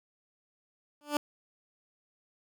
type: tone with exponential growth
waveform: 15% pulse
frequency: 293.7 Hz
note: D4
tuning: in tune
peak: -17 dBFS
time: 1.01-1.17 s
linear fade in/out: 1 ms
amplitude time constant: 33 ms
effects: none